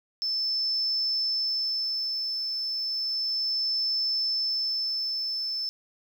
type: tone with tremolo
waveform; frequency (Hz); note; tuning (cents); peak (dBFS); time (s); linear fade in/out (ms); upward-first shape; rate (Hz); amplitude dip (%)
sine; 5274; E8; 0; -24; 0.22-5.69; 0; sine; 0.33; 35
effects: 9-bit